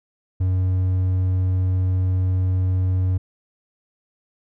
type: tone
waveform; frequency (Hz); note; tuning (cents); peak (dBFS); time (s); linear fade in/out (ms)
triangle; 92.6; F#2; +2; -15; 0.4-3.18; 10
effects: none